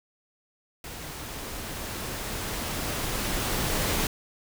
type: noise with level ramp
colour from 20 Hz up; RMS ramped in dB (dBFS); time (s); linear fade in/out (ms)
pink; -39 to -26; 0.84-4.07; 2
effects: none